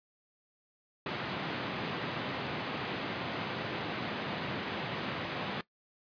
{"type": "band-pass noise", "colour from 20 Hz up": "pink", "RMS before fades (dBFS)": -37, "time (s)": [1.06, 5.61], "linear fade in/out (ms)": 2, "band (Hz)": [120, 3800], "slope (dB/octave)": 24, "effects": ["noise-tail reverb RT60 0.1 s tail -18 dB re dry", "resampled to 11025 Hz"]}